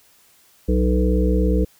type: harmonic tone with a mistuned harmonic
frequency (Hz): 61.74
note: B1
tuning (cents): 0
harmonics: 1 / 3 / 5 / 7 / 8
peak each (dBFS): -17 / -22 / -24 / -25 / -26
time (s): 0.68-1.65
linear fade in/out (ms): 10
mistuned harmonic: 7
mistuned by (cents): +19
effects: white hiss -55 dBFS RMS until 1.79 s